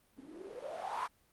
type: noise with low-pass filter sweep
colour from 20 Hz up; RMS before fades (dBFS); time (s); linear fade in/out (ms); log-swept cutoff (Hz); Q
violet; -42; 0.16-1.08; 20; 250 to 1100; 8.5
effects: pink hiss -70 dBFS RMS until 1.32 s + Opus 32 kbps